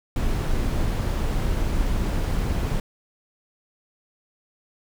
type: noise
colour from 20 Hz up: brown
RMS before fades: -23 dBFS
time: 0.16-2.8 s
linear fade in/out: 2 ms
effects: none